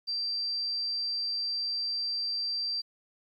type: tone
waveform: sine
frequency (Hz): 4699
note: D8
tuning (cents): 0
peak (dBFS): -29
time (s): 0.07-2.82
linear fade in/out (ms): 20
effects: 11-bit